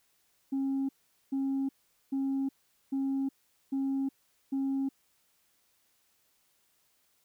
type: tone bursts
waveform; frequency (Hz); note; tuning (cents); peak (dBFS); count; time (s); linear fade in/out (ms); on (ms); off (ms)
sine; 271.1; C#4; -38; -26; 6; 0.52-4.89; 10; 370; 430
effects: tanh soft clip ceiling -26 dBFS + white hiss -71 dBFS RMS until 7.24 s